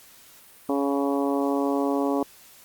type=harmonic tone; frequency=140 Hz; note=C#3; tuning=18 cents sharp; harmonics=2 / 3 / 4 / 5 / 6 / 7 / 8; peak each=-24 / -28 / -30 / -32 / -34 / -35 / -36 dBFS; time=0.69-2.23 s; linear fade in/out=2 ms; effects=white hiss -51 dBFS RMS until 2.64 s + Opus 48 kbps

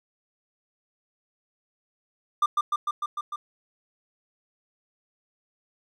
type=tone with echo; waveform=triangle; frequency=1194 Hz; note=D6; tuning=28 cents sharp; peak=-16 dBFS; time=2.42-2.46 s; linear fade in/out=5 ms; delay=150 ms; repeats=6; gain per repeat=-2 dB; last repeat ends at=3.36 s; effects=none

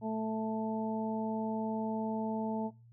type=harmonic tone; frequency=220 Hz; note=A3; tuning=in tune; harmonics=1 / 2 / 3 / 4; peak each=-34 / -40 / -40 / -40 dBFS; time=0.01-2.71 s; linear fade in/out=50 ms; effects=noise-tail reverb RT60 0.3 s tail -24 dB re dry + added 117 Hz sine -55 dBFS peak until 2.92 s

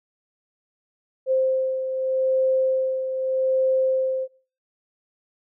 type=beating tone pair; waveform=sine; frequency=523.3 / 524.12 Hz; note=C5 / C5; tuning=0 / +3 cents; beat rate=0.82 Hz; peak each=-20 / -28 dBFS; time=1.26-4.28 s; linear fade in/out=50 ms; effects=noise-tail reverb RT60 0.4 s tail -21 dB re dry

